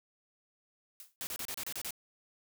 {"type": "noise with exponential decay", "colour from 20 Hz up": "blue", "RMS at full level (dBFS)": -45, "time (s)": [1, 1.16], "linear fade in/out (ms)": 1, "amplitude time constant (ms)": 34}
{"type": "noise bursts", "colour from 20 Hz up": "white", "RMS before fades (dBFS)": -39, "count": 8, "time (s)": [1.21, 1.907], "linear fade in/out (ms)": 0, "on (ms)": 60, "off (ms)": 31}
{"effects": []}